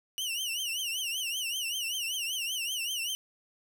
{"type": "tone with vibrato", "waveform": "sawtooth", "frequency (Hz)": 2900, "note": "F#7", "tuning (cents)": -35, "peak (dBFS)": -28, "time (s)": [0.18, 3.15], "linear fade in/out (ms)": 0, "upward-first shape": "triangle", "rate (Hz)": 5.2, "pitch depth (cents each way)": 170, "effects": []}